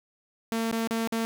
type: tone with dropouts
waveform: sawtooth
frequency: 226.8 Hz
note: A#3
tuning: 47 cents flat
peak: -22 dBFS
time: 0.52-1.25 s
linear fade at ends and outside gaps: 0 ms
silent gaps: 0.714-0.726 / 0.874-0.909 / 1.074-1.123 s
effects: none